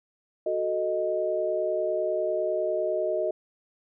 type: chord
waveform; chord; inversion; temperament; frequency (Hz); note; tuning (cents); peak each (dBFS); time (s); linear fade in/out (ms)
sine; D# diminished; first; equal; 370 / 440 / 622.3; F#4 / A4 / D#5; 0 / 0 / 0; -30 / -32 / -26; 0.46-3.31; 5
effects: none